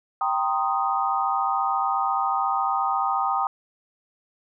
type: chord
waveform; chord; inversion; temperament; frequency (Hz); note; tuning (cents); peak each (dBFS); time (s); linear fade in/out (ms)
sine; C minor seventh; second; equal; 784 / 932.3 / 1046.5 / 1244.5; G5 / Bb5 / C6 / Eb6; 0 / 0 / 0 / 0; -25 / -28 / -30 / -25; 0.21-3.47; 2
effects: none